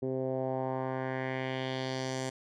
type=tone with low-pass filter sweep; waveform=10% pulse; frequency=130.81 Hz; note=C3; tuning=in tune; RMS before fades=-34 dBFS; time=0.02-2.3 s; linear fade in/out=10 ms; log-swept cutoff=390 to 7700 Hz; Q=2.1; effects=none